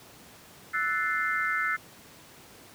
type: chord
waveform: sine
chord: F# half-diminished seventh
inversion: third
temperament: equal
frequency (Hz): 1318.5 / 1480 / 1760 / 2093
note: E6 / F#6 / A6 / C7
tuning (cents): 0 / 0 / 0 / 0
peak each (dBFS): -31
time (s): 0.73-1.77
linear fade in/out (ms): 20
effects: pink hiss -51 dBFS RMS until 2.74 s + high-pass 100 Hz 12 dB/octave